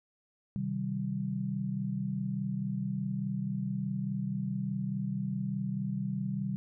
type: chord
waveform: sine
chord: C minor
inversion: none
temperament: equal with one note detuned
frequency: 130.81 / 155.56 / 194.31 Hz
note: C3 / Eb3 / G3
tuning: 0 / 0 / -15 cents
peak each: -36 / -38 / -33 dBFS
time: 0.56-6.56 s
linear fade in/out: 0 ms
effects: none